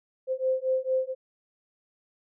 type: beating tone pair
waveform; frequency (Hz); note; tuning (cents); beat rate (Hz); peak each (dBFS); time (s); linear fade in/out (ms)
sine; 518 / 522.4; C5 / C5; -17 / -3; 4.4; -27 / -27; 0.27-1.15; 50
effects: none